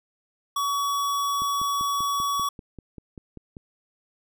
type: tone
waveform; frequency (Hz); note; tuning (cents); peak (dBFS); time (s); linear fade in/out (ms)
square; 1130; C#6; +33; -24; 0.56-2.49; 5
type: click train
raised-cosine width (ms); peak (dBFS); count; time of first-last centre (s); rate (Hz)
3; -27; 12; 1.42-3.568; 5.12
effects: none